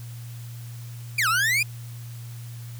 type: exponential two-way sweep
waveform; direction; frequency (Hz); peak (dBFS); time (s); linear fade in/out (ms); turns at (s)
40% pulse; down then up; 2498 to 1244.5 to 2498; -19; 1.18-1.63; 5; 1.28
effects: added 118 Hz sine -35 dBFS peak until 2.79 s + white hiss -49 dBFS RMS until 2.79 s